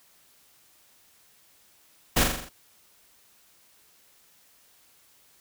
pink noise with echo, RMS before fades -21 dBFS, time 2.16-2.24 s, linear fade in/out 10 ms, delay 42 ms, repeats 6, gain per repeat -4 dB, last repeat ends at 2.492 s, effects white hiss -60 dBFS RMS until 5.4 s

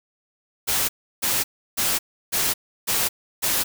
white noise bursts, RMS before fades -22 dBFS, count 6, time 0.67-3.64 s, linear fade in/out 20 ms, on 220 ms, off 330 ms, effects none

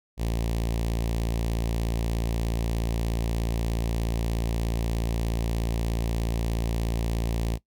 sawtooth tone with notch filter, 56.8 Hz, A#1, 44 cents flat, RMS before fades -27 dBFS, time 0.17-7.59 s, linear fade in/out 50 ms, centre 1400 Hz, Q 1.1, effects noise-tail reverb RT60 0.1 s tail -19 dB re dry

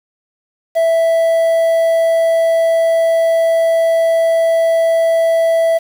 triangle tone with quantisation, 659.3 Hz, E5, in tune, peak -8 dBFS, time 0.75-5.79 s, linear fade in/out 20 ms, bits 6, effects none

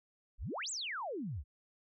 sine exponential two-way sweep, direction up then down, 32 to 8200 to 58.2 Hz, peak -37 dBFS, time 0.38-1.44 s, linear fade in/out 50 ms, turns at 0.7 s, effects none

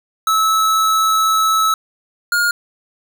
square tone pair in turn, 1302 / 1423.5 Hz, E6 / F6, -22 / +33 cents, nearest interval major second, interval 155 cents, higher second, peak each -13 / -14 dBFS, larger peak first, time 0.27-1.74 / 2.32-2.51 s, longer first, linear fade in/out 2 ms, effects none

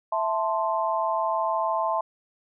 sine chord, A minor, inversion second, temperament equal, 659.3 / 880 / 1046.5 Hz, E5 / A5 / C6, 0 / 0 / 0 cents, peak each -27 dBFS, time 0.12-2.01 s, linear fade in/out 5 ms, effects none

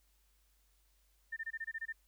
sine tone bursts, 1800 Hz, A6, 39 cents sharp, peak -37 dBFS, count 9, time 1.32-1.926 s, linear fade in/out 10 ms, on 46 ms, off 24 ms, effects added 50 Hz sine -70 dBFS peak until 2.07 s + white hiss -75 dBFS RMS until 2.07 s

